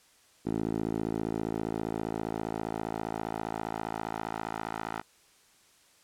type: tone with band-pass filter sweep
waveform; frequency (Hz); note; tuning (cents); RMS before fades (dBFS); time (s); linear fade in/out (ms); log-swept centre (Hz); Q
10% pulse; 55; A1; 0; -34; 0.45-5.02; 20; 330 to 1100; 1.3
effects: white hiss -62 dBFS RMS until 6.03 s + low-pass 10000 Hz 12 dB/octave